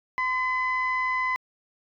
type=tone pair together; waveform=sine; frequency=1027.6 / 2021 Hz; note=C6 / B6; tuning=-32 / +39 cents; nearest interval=octave; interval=1171 cents; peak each=-25 dBFS; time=0.18-1.36 s; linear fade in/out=0 ms; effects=tanh soft clip ceiling -18 dBFS